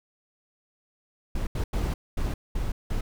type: noise bursts at uneven times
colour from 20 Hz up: brown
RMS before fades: -27 dBFS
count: 6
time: 1.35-1.47 / 1.55-1.64 / 1.73-1.94 / 2.17-2.34 / 2.55-2.72 / 2.9-3.01 s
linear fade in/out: 5 ms
effects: none